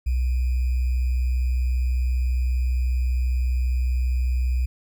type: tone with sample-and-hold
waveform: sine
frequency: 62.6 Hz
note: B1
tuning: 24 cents sharp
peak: -19 dBFS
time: 0.06-4.66 s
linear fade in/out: 10 ms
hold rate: 2450 Hz
effects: none